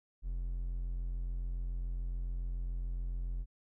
triangle tone, 43.53 Hz, F1, 5 cents flat, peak -32 dBFS, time 0.22-3.46 s, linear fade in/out 50 ms, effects none

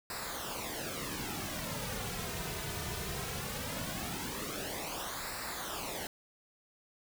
pink noise with flanger, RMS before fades -39 dBFS, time 0.1-6.07 s, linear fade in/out 2 ms, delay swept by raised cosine 0.31 to 3.71 ms, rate 0.19 Hz, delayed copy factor -0.7, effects none

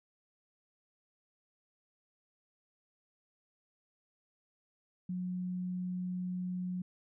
sine tone, 181.4 Hz, F#3, 34 cents flat, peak -34 dBFS, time 5.09-6.82 s, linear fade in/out 5 ms, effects none

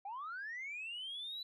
sine linear sweep, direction up, 757 to 4008 Hz, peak -40 dBFS, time 0.05-1.43 s, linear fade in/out 5 ms, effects tanh soft clip ceiling -38 dBFS

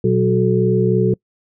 sine tone cluster, 122.1 / 187.9 / 371.5 / 435.1 Hz, B2 / F#3 / F#4 / A4, -19 / +27 / +7 / -19 cents, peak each -18 dBFS, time 0.04-1.14 s, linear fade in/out 5 ms, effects noise-tail reverb RT60 0.1 s tail -26 dB re dry

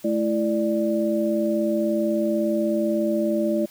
sine tone cluster, 216.7 / 333.1 / 589 Hz, A3 / E4 / D5, -26 / +18 / +5 cents, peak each -24 dBFS, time 0.04-3.66 s, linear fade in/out 10 ms, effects white hiss -50 dBFS RMS until 3.7 s

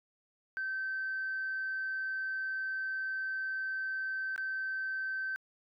sine tone with dropouts, 1546 Hz, G6, 24 cents flat, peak -32 dBFS, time 0.57-5.36 s, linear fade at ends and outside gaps 0 ms, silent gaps 4.361-4.379 s, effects tanh soft clip ceiling -29 dBFS

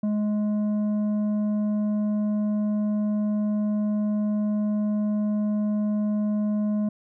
sine tone with tanh clipping, 210 Hz, G#3, 19 cents sharp, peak -23 dBFS, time 0.03-6.89 s, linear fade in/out 5 ms, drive 7 dB, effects none

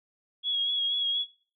sine tone with vibrato, 3322 Hz, G#7, in tune, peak -25 dBFS, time 0.43-1.26 s, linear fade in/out 50 ms, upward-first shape sine, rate 4.2 Hz, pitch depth 30 cents each way, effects noise-tail reverb RT60 0.4 s tail -19 dB re dry

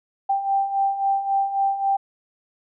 sine beating tone pair, 784 / 787.7 Hz, G5 / G5, 0 / +8 cents, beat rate 3.7 Hz, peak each -26 / -20 dBFS, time 0.29-1.97 s, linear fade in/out 10 ms, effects none

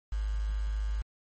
sine tone with quantisation, 51.91 Hz, G#1, in tune, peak -28 dBFS, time 0.12-1.02 s, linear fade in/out 5 ms, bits 8, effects MP3 32 kbps

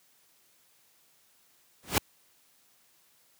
pink noise with exponential growth, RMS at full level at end -20 dBFS, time 1.83-1.98 s, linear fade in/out 1 ms, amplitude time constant 32 ms, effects white hiss -65 dBFS RMS until 3.39 s + high-pass 80 Hz 12 dB/octave

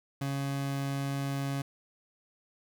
30% pulse tone, 138.59 Hz, C#3, in tune, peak -28 dBFS, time 0.21-1.62 s, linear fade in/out 5 ms, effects none

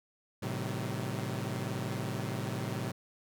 sawtooth chord, A diminished seventh, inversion none, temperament equal with one note detuned, 110 / 130.81 / 155.56 / 189.76 Hz, A2 / C3 / Eb3 / Gb3, 0 / 0 / 0 / +44 cents, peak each -34 / -34 / -38 / -36 dBFS, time 0.42-2.92 s, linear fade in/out 10 ms, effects none

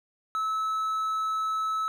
triangle tone, 1300 Hz, E6, 24 cents flat, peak -24 dBFS, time 0.35-1.88 s, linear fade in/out 0 ms, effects none

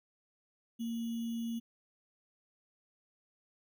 sine tone with sample-and-hold, 230.7 Hz, A#3, 18 cents flat, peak -34 dBFS, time 0.79-1.6 s, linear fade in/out 20 ms, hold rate 3150 Hz, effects none

